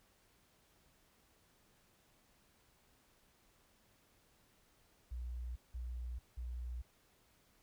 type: tone bursts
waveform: sine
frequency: 60.7 Hz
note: B1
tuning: 29 cents flat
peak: -40 dBFS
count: 3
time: 5.11-6.82 s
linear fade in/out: 10 ms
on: 450 ms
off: 180 ms
effects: pink hiss -71 dBFS RMS until 7.62 s